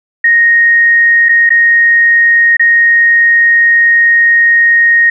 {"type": "tone with dropouts", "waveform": "sine", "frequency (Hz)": 1864.7, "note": "A#6", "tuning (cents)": 0, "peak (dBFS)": -4, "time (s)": [0.24, 5.1], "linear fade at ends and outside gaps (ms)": 5, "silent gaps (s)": [[1.287, 1.291], [1.493, 1.503], [2.569, 2.595]], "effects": []}